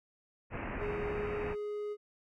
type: low-pass noise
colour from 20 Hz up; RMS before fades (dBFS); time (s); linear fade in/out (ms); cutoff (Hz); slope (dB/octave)
pink; -39; 0.5-1.56; 50; 2700; 96
type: tone with pitch glide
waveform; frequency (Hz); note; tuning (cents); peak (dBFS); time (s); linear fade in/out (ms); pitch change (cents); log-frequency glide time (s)
triangle; 414.5 to 416.9; G#4 to G#4; -3 to +7; -33; 0.78-1.97; 50; +10; 1.05-1.37
effects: none